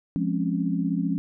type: chord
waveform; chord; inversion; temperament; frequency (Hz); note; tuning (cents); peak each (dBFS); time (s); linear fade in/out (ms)
sine; Db major seventh; first; equal; 174.61 / 207.7 / 261.6 / 277.2; F3 / Ab3 / C4 / Db4; 0 / 0 / 0 / 0; -26 / -29 / -31 / -28; 0.16-1.18; 0
effects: none